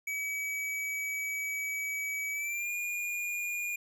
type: tone with pitch glide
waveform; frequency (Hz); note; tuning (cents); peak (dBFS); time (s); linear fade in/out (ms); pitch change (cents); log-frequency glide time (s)
square; 2279 to 2429; C#7 to D#7; +47 to -42; -33; 0.07-3.76; 5; +111; 2.32-2.72
effects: none